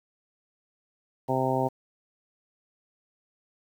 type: harmonic tone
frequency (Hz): 130.81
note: C3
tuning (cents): 0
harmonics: 1 / 2 / 3 / 4 / 5 / 6 / 7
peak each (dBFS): -31 / -31 / -31 / -31 / -31 / -31 / -31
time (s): 1.28-1.69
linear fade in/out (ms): 20
effects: 9-bit